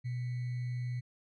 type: tone with sample-and-hold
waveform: sine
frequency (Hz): 123.3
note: B2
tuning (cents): -2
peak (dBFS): -33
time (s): 0.04-1.01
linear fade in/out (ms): 20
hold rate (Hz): 2100
effects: low-pass 4000 Hz 12 dB/octave